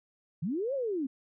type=linear two-way sweep; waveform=sine; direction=up then down; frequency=138.59 to 569 to 249.8 Hz; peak=-29 dBFS; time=0.42-1.07 s; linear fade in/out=10 ms; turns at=0.74 s; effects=none